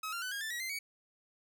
sawtooth tone with pitch steps, 1278 / 1385.6 / 1502.4 / 1628.9 / 1766.1 / 1914.8 / 2076 / 2251 Hz, D#6 / F6 / F#6 / G#6 / A6 / A#6 / C7 / C#7, +46 / -14 / +26 / -34 / +6 / +46 / -14 / +26 cents, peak -33 dBFS, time 0.03-0.79 s, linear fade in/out 5 ms, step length 95 ms, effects none

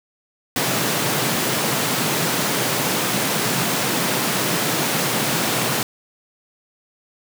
pink high-pass noise, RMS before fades -21 dBFS, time 0.56-5.83 s, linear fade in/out 2 ms, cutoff 120 Hz, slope 48 dB/octave, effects none

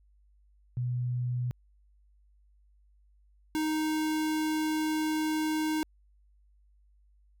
sine / square tone pair in turn, 123.47 / 311.1 Hz, B2 / D#4, 0 / 0 cents, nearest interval octave + major third, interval 1600 cents, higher second, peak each -28 dBFS, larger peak neither, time 0.77-1.51 / 3.55-5.83 s, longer second, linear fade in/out 0 ms, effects added 50 Hz sine -60 dBFS peak until 7.4 s

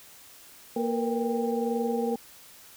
sine tone cluster, 233.7 / 461.7 / 483.6 / 795 Hz, A#3 / A#4 / B4 / G5, +5 / -17 / -36 / +24 cents, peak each -29 / -29 / -33 / -34 dBFS, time 0.76-2.16 s, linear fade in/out 5 ms, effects white hiss -51 dBFS RMS until 2.76 s

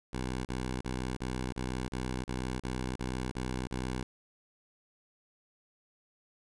10% pulse tone bursts, 63.3 Hz, B1, 43 cents sharp, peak -25 dBFS, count 11, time 0.13-4.03 s, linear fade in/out 5 ms, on 320 ms, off 38 ms, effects resampled to 24000 Hz

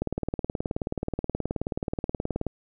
click train, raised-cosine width 2 ms, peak -14 dBFS, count 47, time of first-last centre 0.02-2.467 s, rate 18.8 Hz, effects none

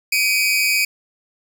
sawtooth tone pair together, 2298 / 2492 Hz, D7 / D#7, -38 / +2 cents, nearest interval minor second, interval 140 cents, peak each -15 dBFS, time 0.12-0.85 s, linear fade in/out 5 ms, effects none

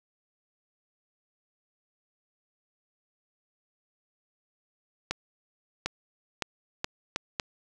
accelerating click train, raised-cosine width 0.2 ms, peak -11 dBFS, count 6, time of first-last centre 5.11-7.398 s, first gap 750 ms, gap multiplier 0.75, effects none

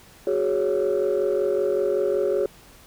sine chord, F# suspended second, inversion none, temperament equal, 370 / 415.3 / 554.4 Hz, F#4 / G#4 / C#5, 0 / 0 / 0 cents, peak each -23 / -22 / -23 dBFS, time 0.27-2.46 s, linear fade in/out 2 ms, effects tanh soft clip ceiling -15 dBFS + pink hiss -50 dBFS RMS until 2.86 s

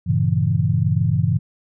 sine chord, G diminished seventh, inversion none, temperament equal, 98 / 116.54 / 138.59 / 164.81 Hz, G2 / Bb2 / Db3 / Fb3, 0 / 0 / 0 / 0 cents, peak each -21 dBFS, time 0.06-1.39 s, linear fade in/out 20 ms, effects none

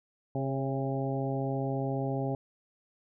harmonic tone with a mistuned harmonic, 134.6 Hz, C3, 49 cents sharp, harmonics 1 / 2 / 3 / 4 / 5 / 6, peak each -32 / -35 / -37 / -38 / -39 / -40 dBFS, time 0.35-2.35 s, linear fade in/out 2 ms, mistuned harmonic 4, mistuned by +33 cents, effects none

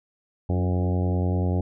harmonic tone with a mistuned harmonic, 90.3 Hz, F#2, 42 cents flat, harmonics 1 / 2 / 3 / 4 / 5 / 6 / 7 / 8 / 9, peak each -22 / -28 / -32 / -34 / -36 / -38 / -39 / -40 / -41 dBFS, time 0.49-1.61 s, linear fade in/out 5 ms, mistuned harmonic 3, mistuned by +25 cents, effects none

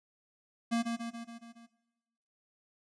square tone with echo, 232.2 Hz, A#3, 7 cents flat, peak -28 dBFS, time 0.71-0.83 s, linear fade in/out 20 ms, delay 140 ms, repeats 6, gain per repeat -4 dB, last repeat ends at 1.67 s, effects noise-tail reverb RT60 1.0 s tail -17 dB re dry + resampled to 22050 Hz

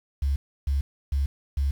sine tone bursts, 69.5 Hz, C#2, 5 cents sharp, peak -20 dBFS, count 4, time 0.22-1.71 s, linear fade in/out 5 ms, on 140 ms, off 310 ms, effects tanh soft clip ceiling -17 dBFS + 8-bit

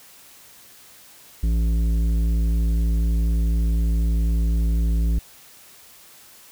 triangle tone with tanh clipping, 56 Hz, A1, 31 cents sharp, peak -19 dBFS, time 1.43-5.19 s, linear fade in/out 5 ms, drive 15 dB, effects white hiss -48 dBFS RMS until 6.51 s

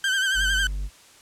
30% pulse tone with vibrato, 1553 Hz, G6, 17 cents flat, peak -18 dBFS, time 0.04-0.67 s, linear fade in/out 2 ms, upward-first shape triangle, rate 11 Hz, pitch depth 68 cents each way
triangle tone, 49 Hz, G1, in tune, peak -24 dBFS, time 0.34-0.9 s, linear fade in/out 50 ms
effects white hiss -51 dBFS RMS until 1.21 s + low-pass 9000 Hz 12 dB/octave

